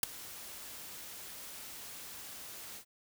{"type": "noise with ADSR envelope", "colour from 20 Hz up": "white", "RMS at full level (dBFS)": -24, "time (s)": [0.03, 2.85], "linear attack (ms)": 3, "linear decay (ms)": 8, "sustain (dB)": -23, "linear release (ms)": 80, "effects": []}